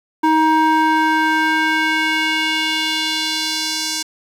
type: tone with band-pass filter sweep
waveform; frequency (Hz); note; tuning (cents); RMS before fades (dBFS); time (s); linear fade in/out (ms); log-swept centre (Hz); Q
square; 315; D#4; +21; -17; 0.23-4.03; 10; 800 to 5900; 1.6
effects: 7-bit